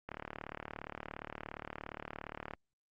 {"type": "click train", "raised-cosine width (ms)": 0.5, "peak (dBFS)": -26, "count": 92, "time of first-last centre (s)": [0.09, 2.536], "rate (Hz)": 37.2, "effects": ["Opus 48 kbps"]}